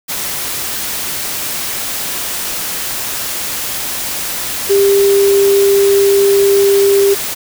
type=tone in noise; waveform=sine; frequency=397.7 Hz; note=G4; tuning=25 cents sharp; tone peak=-7 dBFS; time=4.69-7.15 s; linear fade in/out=20 ms; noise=white; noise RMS=-20 dBFS; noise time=0.08-7.35 s; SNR=+10 dB; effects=none